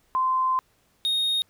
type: tone pair in turn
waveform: sine / triangle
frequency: 1036 / 3718 Hz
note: C6 / A#7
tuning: -17 / -5 cents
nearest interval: octave + minor seventh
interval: 2212 cents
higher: second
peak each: -20 dBFS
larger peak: neither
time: 0.15-0.59 / 1.05-1.42 s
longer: first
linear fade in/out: 0 ms
effects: pink hiss -65 dBFS RMS until 1.49 s